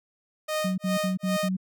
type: tone with tremolo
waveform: sawtooth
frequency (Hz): 618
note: D#5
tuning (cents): -12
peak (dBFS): -21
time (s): 0.48-1.49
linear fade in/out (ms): 10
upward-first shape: sine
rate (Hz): 2.5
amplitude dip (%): 100
type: tone bursts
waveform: sine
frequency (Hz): 186.7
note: F#3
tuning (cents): +16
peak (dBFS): -24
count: 5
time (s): 0.64-1.568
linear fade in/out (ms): 10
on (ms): 140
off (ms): 57
effects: none